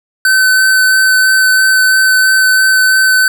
square tone with vibrato, 1525 Hz, G6, 48 cents flat, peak -7 dBFS, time 0.25-3.28 s, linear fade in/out 2 ms, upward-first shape sine, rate 3 Hz, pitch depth 11 cents each way, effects none

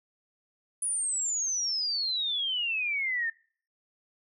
sine exponential sweep, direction down, 9956 to 1787 Hz, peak -27 dBFS, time 0.82-3.3 s, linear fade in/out 5 ms, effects noise-tail reverb RT60 0.5 s tail -25 dB re dry

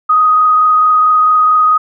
sine tone with frequency modulation, 1250 Hz, D#6, 8 cents sharp, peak -6 dBFS, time 0.09-1.78 s, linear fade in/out 10 ms, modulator 24.5 Hz, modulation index 0.51, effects none

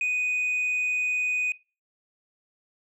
sine tone, 2489 Hz, D#7, in tune, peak -21 dBFS, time 0.01-1.52 s, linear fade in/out 2 ms, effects noise-tail reverb RT60 0.3 s tail -21 dB re dry + tanh soft clip ceiling -22 dBFS

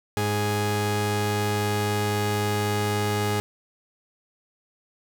sawtooth tone pair together, 103.83 / 415.3 Hz, G#2 / G#4, 0 / 0 cents, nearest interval 2 octaves, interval 2400 cents, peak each -21 / -21 dBFS, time 0.17-3.4 s, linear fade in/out 0 ms, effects none

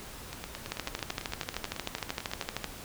two click trains, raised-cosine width 0.2 ms, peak -20 / -14 dBFS, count 20 / 26, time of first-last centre 0.33-2.425 / 0.72-2.643 s, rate 9.07 / 13 Hz, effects pink hiss -45 dBFS RMS until 2.84 s

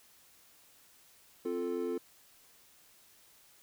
triangle chord, F major, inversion second, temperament equal, 261.6 / 349.2 / 440 Hz, C4 / F4 / A4, 0 / 0 / 0 cents, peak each -37 / -34 / -34 dBFS, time 1.45-1.98 s, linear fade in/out 5 ms, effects white hiss -62 dBFS RMS until 3.62 s

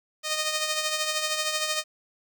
5% pulse tone with tremolo, 618 Hz, D#5, 12 cents flat, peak -12 dBFS, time 0.23-1.84 s, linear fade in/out 50 ms, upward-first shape triangle, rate 13 Hz, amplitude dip 55%, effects none

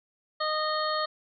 harmonic tone with a mistuned harmonic, 617 Hz, D#5, 15 cents flat, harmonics 1 / 2 / 3 / 5 / 6 / 7, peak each -31 / -29 / -36 / -41 / -41 / -34 dBFS, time 0.4-1.06 s, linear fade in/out 10 ms, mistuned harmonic 5, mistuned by +32 cents, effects none

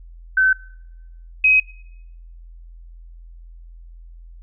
sine tone pair in turn, 1529 / 2531 Hz, G6 / D#7, -44 / +29 cents, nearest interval major sixth, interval 873 cents, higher second, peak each -12 / -10 dBFS, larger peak second, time 0.37-0.53 / 1.44-1.6 s, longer neither, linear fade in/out 5 ms, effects noise-tail reverb RT60 0.9 s tail -25 dB re dry + added 42 Hz sine -38 dBFS peak until 4.42 s

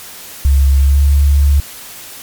sine tone with pitch glide, 68.7 to 70.96 Hz, C#2 to C#2, -15 to +41 cents, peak -6 dBFS, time 0.45-1.6 s, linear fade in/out 0 ms, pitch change +56 cents, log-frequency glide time 0.84-1.04 s, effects white hiss -32 dBFS RMS until 2.22 s + MP3 96 kbps

